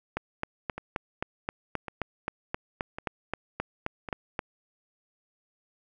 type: two click trains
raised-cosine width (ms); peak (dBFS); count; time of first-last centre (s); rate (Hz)
0.5; -21 / -14; 4 / 17; 0.78-4.088 / 0.17-4.392; 0.907 / 3.79
effects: none